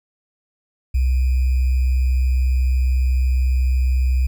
sine tone with sample-and-hold, 64 Hz, C2, 38 cents flat, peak -14 dBFS, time 0.94-4.27 s, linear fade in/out 10 ms, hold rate 2450 Hz, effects none

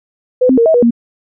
sine tone with pitch steps, 504 / 259.9 / 463.3 / 642 / 484.2 / 234.6 Hz, B4 / C4 / A#4 / E5 / B4 / A#3, +35 / -11 / -11 / -46 / -34 / +11 cents, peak -6 dBFS, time 0.41-0.908 s, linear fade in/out 10 ms, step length 83 ms, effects none

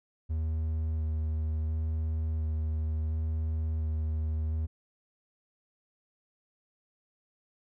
triangle tone with vibrato, 78.7 Hz, D#2, 20 cents sharp, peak -26 dBFS, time 0.29-4.67 s, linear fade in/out 20 ms, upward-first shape square, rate 0.71 Hz, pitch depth 11 cents each way, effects none

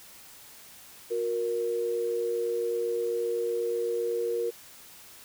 sine tone pair together, 360.9 / 468.8 Hz, F#4 / A#4, -43 / +10 cents, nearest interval perfect fourth, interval 453 cents, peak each -33 / -27 dBFS, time 1.1-4.51 s, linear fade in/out 20 ms, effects white hiss -50 dBFS RMS until 5.24 s

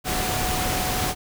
sine tone in noise, 737 Hz, F#5, 7 cents flat, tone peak -30 dBFS, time 0.04-1.15 s, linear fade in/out 50 ms, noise pink, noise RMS -25 dBFS, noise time 0.04-1.15 s, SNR -8 dB, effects none

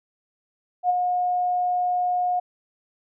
sine tone with ADSR envelope, 720 Hz, F#5, 47 cents flat, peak -15 dBFS, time 0.83-2.4 s, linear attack 66 ms, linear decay 20 ms, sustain -5 dB, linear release 10 ms, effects none

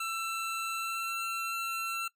25% pulse tone with pitch glide, 1337 to 1349.4 Hz, E6 to E6, +24 to +40 cents, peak -29 dBFS, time 0-2.08 s, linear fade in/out 5 ms, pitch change +16 cents, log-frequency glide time 0.74-1.11 s, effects noise-tail reverb RT60 0.1 s tail -18 dB re dry

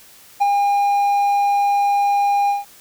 triangle tone with ADSR envelope, 808 Hz, G#5, 48 cents flat, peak -9 dBFS, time 0.4-2.65 s, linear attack 19 ms, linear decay 23 ms, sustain -3 dB, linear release 160 ms, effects white hiss -46 dBFS RMS until 2.8 s

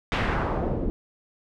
pink noise with low-pass filter sweep, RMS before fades -26 dBFS, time 0.12-0.9 s, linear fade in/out 0 ms, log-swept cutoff 2800 to 330 Hz, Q 1.4, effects none

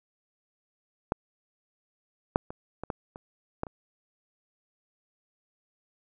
clicks, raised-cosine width 1 ms, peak -11 / -7 / -24 / -21 / -16 / -27 / -15 / -27 dBFS, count 8, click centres 1.121 / 2.359 / 2.505 / 2.836 / 2.902 / 3.159 / 3.634 / 3.668 s, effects none

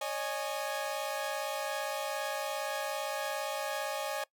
sawtooth chord, C# suspended second, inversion none, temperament equal with one note detuned, 554.4 / 611.9 / 830.6 Hz, C#5 / D#5 / G#5, 0 / -29 / 0 cents, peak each -34 dBFS, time 0.01-4.24 s, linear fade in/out 5 ms, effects noise-tail reverb RT60 0.1 s tail -21 dB re dry

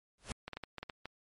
pink noise with exponential growth, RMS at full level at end -37 dBFS, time 0.18-0.32 s, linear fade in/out 1 ms, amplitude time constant 29 ms
clicks, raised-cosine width 0.3 ms, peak -25 dBFS, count 8, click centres 0.48 / 0.533 / 0.57 / 0.637 / 0.783 / 0.83 / 0.898 / 1.056 s
effects MP3 48 kbps

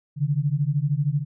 sine beating tone pair, 138.59 / 151.59 Hz, C#3 / D#3, 0 / -45 cents, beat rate 13 Hz, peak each -23 / -23 dBFS, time 0.16-1.25 s, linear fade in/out 50 ms, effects none

